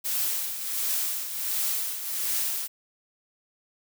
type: noise with tremolo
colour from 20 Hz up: blue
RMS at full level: -26 dBFS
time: 0.04-2.68 s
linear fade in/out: 20 ms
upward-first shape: triangle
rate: 1.4 Hz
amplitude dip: 65%
effects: none